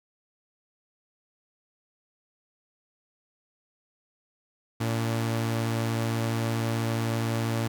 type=tone pair together; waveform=sawtooth; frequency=114.02 / 287.3 Hz; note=A#2 / D4; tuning=-38 / -38 cents; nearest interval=octave + major third; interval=1600 cents; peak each=-22 / -31 dBFS; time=4.8-7.68 s; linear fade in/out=10 ms; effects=none